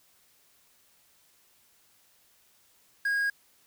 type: tone with quantisation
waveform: triangle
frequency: 1637 Hz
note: G#6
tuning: 25 cents flat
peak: -23 dBFS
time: 3.05-3.3 s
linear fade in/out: 5 ms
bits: 8
effects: white hiss -64 dBFS RMS until 3.66 s